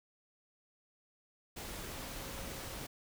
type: tone in noise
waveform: sine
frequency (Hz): 542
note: C#5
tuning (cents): -39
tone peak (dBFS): -54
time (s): 1.97-2.84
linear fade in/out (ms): 10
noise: pink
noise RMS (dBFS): -44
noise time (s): 1.56-2.87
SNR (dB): -13
effects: none